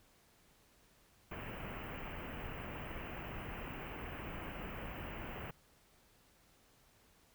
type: band-stop noise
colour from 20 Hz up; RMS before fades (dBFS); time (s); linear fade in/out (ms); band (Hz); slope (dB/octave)
pink; -45; 1.31-5.51; 5; 3000 to 16000; 96
effects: pink hiss -68 dBFS RMS until 7.34 s